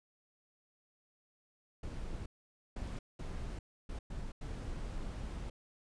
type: noise bursts at uneven times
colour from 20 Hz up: brown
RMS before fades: -41 dBFS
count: 6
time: 1.83-2.26 / 2.76-2.99 / 3.19-3.59 / 3.89-3.99 / 4.1-4.32 / 4.41-5.5 s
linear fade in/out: 5 ms
effects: resampled to 22050 Hz